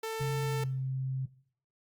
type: tone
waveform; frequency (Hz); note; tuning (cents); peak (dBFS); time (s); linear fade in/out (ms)
sawtooth; 445; A4; +20; -30; 0.03-0.64; 5
type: tone with pitch glide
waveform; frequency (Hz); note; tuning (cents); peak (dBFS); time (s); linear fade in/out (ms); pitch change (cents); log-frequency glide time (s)
sine; 136 to 131.82; C#3 to C3; -33 to +13; -30; 0.2-1.26; 10; -54; 0.43-0.63
effects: noise-tail reverb RT60 0.6 s tail -21 dB re dry + Opus 48 kbps